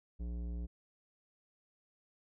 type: tone with tanh clipping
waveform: sine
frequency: 58.9 Hz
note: A#1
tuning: 19 cents sharp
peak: -39 dBFS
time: 0.19-0.67 s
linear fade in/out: 20 ms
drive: 14 dB
effects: none